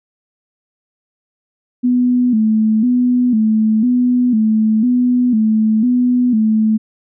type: tone with vibrato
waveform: sine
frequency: 232.3 Hz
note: A#3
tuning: 6 cents flat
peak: -10 dBFS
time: 1.83-6.78 s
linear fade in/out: 20 ms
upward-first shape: square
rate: 1 Hz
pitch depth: 110 cents each way
effects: none